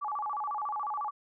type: tone with vibrato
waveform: sine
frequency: 987.8 Hz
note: B5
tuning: in tune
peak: -31 dBFS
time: 0.01-1.11 s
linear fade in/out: 20 ms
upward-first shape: square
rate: 14 Hz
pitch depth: 270 cents each way
effects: none